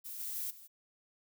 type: noise with level steps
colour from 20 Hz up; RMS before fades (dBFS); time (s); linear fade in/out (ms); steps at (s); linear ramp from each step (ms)
violet; -44 / -40 / -38 / -54; 0.04-0.68; 20; 0.19 / 0.35 / 0.5; 10
effects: none